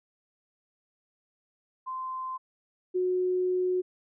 sine tone pair in turn, 1037 / 365.6 Hz, C6 / F#4, -16 / -21 cents, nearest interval octave + tritone, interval 1805 cents, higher first, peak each -32 / -24 dBFS, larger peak second, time 1.86-2.38 / 2.94-3.82 s, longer second, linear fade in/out 20 ms, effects none

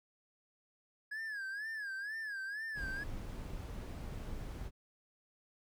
triangle tone with vibrato, 1670 Hz, G#6, 9 cents sharp, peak -37 dBFS, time 1.11-3.04 s, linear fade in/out 10 ms, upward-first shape sine, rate 2.1 Hz, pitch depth 130 cents each way
brown noise, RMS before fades -43 dBFS, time 2.74-4.71 s, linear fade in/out 50 ms
effects none

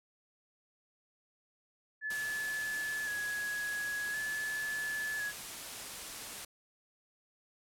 sine tone with vibrato, 1700 Hz, G#6, 40 cents sharp, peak -34 dBFS, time 2.01-5.33 s, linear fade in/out 50 ms, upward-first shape square, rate 0.47 Hz, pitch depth 26 cents each way
white noise, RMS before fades -43 dBFS, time 2.1-6.45 s, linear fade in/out 5 ms
effects low-pass 12000 Hz 12 dB/octave

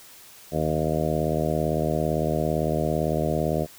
harmonic tone with a mistuned harmonic, 77.78 Hz, D#2, in tune, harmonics 1 / 2 / 3 / 4 / 5 / 6 / 7 / 8 / 9, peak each -33 / -27 / -31 / -32 / -31 / -32 / -31 / -29 / -33 dBFS, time 0.51-3.67 s, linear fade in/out 50 ms, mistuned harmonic 1, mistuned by -45 cents, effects white hiss -48 dBFS RMS until 3.78 s

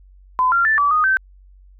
sine tone with pitch steps, 1015 / 1382 / 1762 / 1152 / 1239 / 1546 Hz, B5 / F6 / A6 / D6 / D#6 / G6, +47 / -19 / +2 / -34 / -8 / -24 cents, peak -13 dBFS, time 0.39-1.17 s, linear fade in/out 0 ms, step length 130 ms, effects added 47 Hz sine -44 dBFS peak until 1.79 s

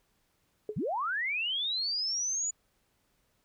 sine tone with exponential decay, 424.4 Hz, G#4, 38 cents sharp, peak -28 dBFS, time 0.69-0.79 s, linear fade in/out 2 ms, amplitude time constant 20 ms
sine linear sweep, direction up, 100 to 7000 Hz, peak -29 dBFS, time 0.76-2.51 s, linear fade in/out 10 ms
effects pink hiss -73 dBFS RMS until 3.44 s

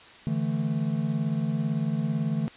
triangle chord, D suspended second, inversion none, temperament equal, 146.83 / 164.81 / 220 Hz, D3 / E3 / A3, 0 / 0 / 0 cents, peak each -27 dBFS, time 0.27-2.48 s, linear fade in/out 0 ms, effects white hiss -49 dBFS RMS until 2.56 s + resampled to 8000 Hz

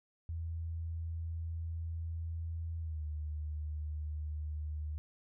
sine tone with pitch glide, 82.41 to 76.01 Hz, E2 to D#2, 0 to -40 cents, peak -36 dBFS, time 0.29-4.98 s, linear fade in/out 0 ms, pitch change -140 cents, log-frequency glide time 2.79-3.04 s, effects none

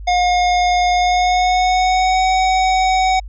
square tone with pitch glide, 717 to 751.3 Hz, F5 to F#5, +45 to +26 cents, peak -13 dBFS, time 0.07-3.2 s, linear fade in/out 10 ms, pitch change +81 cents, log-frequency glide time 0.93-2.27 s, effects added 50 Hz sine -28 dBFS peak until 3.28 s + resampled to 16000 Hz

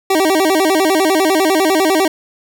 25% pulse tone with vibrato, 347.7 Hz, F4, 8 cents flat, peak -7 dBFS, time 0.1-2.08 s, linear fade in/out 5 ms, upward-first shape square, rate 10 Hz, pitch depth 180 cents each way, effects none

